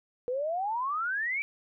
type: exponential sweep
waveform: sine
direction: up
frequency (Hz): 480 to 2349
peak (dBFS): -28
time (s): 0.28-1.42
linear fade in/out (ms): 0
effects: none